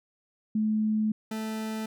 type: tone pair in turn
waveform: sine / 40% pulse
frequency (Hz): 215.7 / 219.2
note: A3 / A3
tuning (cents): -34 / -6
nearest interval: unison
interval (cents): 28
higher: second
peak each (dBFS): -23 / -30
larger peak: first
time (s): 0.55-1.12 / 1.31-1.86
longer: first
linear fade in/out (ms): 5
effects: none